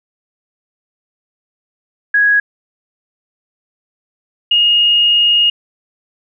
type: tone pair in turn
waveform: sine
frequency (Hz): 1661.2 / 2858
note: G#6 / F7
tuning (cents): 0 / +39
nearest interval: major sixth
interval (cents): 939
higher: second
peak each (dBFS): -8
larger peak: neither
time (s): 2.14-2.4 / 4.51-5.5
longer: second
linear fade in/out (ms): 5
effects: none